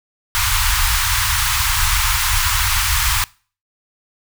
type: band-stop noise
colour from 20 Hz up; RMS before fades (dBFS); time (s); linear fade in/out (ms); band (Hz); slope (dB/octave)
pink; -17; 0.35-3.24; 0; 100 to 920; 48
effects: noise-tail reverb RT60 0.4 s tail -23 dB re dry